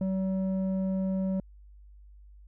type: tone with low-pass filter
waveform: square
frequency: 190 Hz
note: F#3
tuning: 46 cents sharp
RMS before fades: -29 dBFS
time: 0.01-1.4 s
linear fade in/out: 2 ms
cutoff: 440 Hz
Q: 2
effects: added 50 Hz sine -49 dBFS peak until 2.47 s